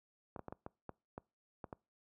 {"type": "clicks", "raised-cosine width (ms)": 1, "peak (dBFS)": -30, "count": 9, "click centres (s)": [0.362, 0.393, 0.483, 0.525, 0.664, 0.893, 1.179, 1.642, 1.728], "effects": ["noise-tail reverb RT60 0.3 s tail -25 dB re dry", "high-pass 60 Hz 12 dB/octave"]}